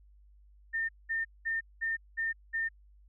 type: tone bursts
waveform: sine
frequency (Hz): 1812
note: A#6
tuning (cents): -50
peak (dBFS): -29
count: 6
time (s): 0.73-2.69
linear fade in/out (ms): 20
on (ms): 160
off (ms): 200
effects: added 50 Hz sine -56 dBFS peak until 3.08 s